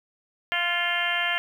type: harmonic tone with a mistuned harmonic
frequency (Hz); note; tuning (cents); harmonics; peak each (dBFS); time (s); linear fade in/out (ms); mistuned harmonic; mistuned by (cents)
347.6; F4; -8; 2 / 3 / 4 / 5 / 6 / 7 / 8 / 9; -32 / -36 / -33 / -28 / -29 / -37 / -31 / -31; 0.52-1.38; 0; 6; +27
effects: 9-bit